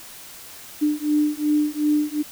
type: beating tone pair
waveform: sine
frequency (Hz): 297.7 / 300.4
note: D4 / D4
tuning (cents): +24 / +39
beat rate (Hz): 2.7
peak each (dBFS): -21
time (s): 0.81-2.23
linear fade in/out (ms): 20
effects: white hiss -41 dBFS RMS until 2.31 s